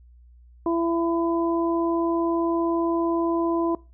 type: harmonic tone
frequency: 335.3 Hz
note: E4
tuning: 30 cents sharp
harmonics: 1 / 2 / 3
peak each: -21 / -30 / -29 dBFS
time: 0.66-3.75 s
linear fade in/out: 2 ms
effects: noise-tail reverb RT60 0.3 s tail -22 dB re dry + added 60 Hz sine -48 dBFS peak until 3.93 s